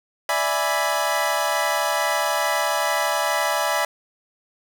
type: chord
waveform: 25% pulse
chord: E dominant seventh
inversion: third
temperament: equal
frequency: 587.3 / 659.3 / 830.6 / 987.8 Hz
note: D5 / E5 / G#5 / B5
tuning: 0 / 0 / 0 / 0 cents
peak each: -22 dBFS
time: 0.29-3.85 s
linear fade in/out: 2 ms
effects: none